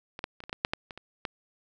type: clicks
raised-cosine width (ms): 0.3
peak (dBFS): -23 / -15 / -27 / -26 / -24 / -16 / -7 / -12 / -24 / -26 / -15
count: 11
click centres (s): 0.191 / 0.241 / 0.404 / 0.438 / 0.495 / 0.529 / 0.649 / 0.735 / 0.908 / 0.976 / 1.252
effects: none